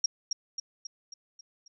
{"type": "tone with echo", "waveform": "sine", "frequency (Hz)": 5600, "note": "F8", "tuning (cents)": 4, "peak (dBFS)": -21, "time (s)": [0.04, 0.06], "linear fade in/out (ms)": 5, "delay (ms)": 270, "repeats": 6, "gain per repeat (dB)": -5, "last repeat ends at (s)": 1.68, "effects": []}